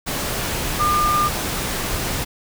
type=tone in noise; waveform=sine; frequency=1204 Hz; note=D6; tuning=43 cents sharp; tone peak=-16 dBFS; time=0.79-1.29 s; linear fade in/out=20 ms; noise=pink; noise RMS=-24 dBFS; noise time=0.06-2.25 s; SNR=+5 dB; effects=none